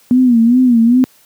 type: tone with vibrato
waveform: sine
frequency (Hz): 241.6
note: B3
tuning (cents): -38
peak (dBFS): -6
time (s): 0.11-1.04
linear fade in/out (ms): 0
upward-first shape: sine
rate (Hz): 2.5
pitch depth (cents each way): 110
effects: white hiss -49 dBFS RMS until 1.25 s + high-pass 100 Hz 12 dB/octave